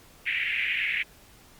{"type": "band-pass noise", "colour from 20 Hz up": "white", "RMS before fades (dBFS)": -28, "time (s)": [0.26, 1.03], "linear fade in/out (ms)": 10, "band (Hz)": [1900, 2600], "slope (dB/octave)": 48, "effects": ["pink hiss -54 dBFS RMS until 1.59 s", "Opus 48 kbps"]}